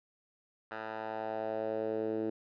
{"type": "tone with band-pass filter sweep", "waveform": "10% pulse", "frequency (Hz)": 110, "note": "A2", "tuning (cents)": 0, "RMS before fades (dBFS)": -36, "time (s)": [0.71, 2.3], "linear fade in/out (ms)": 5, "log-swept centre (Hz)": [1200, 350], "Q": 2.5, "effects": ["resampled to 11025 Hz"]}